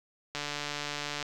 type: click train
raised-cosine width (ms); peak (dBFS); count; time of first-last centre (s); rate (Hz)
0.2; -17; 129; 0.35-1.227; 146
effects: none